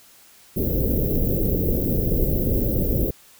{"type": "band-stop noise", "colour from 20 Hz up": "pink", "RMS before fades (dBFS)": -21, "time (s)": [0.56, 3.11], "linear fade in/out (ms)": 10, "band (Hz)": [540, 14000], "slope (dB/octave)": 48, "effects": ["white hiss -51 dBFS RMS until 3.39 s"]}